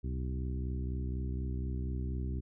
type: harmonic tone with a mistuned harmonic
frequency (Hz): 64.1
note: C2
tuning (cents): -35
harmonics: 1 / 2 / 3 / 4 / 5 / 6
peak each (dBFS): -34 / -40 / -44 / -46 / -48 / -50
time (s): 0.03-2.41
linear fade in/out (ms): 20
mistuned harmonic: 1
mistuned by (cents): +120
effects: none